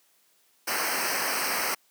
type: noise with comb filter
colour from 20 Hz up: pink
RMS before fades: -28 dBFS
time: 0.67-1.75 s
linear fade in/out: 10 ms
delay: 0.28 ms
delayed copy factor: -0.95
effects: white hiss -65 dBFS RMS until 1.9 s + high-pass 200 Hz 12 dB/octave